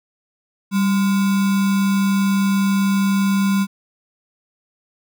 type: tone with sample-and-hold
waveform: sine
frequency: 196 Hz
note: G3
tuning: in tune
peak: -14 dBFS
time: 0.71-3.67 s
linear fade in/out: 50 ms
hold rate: 1225 Hz
effects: none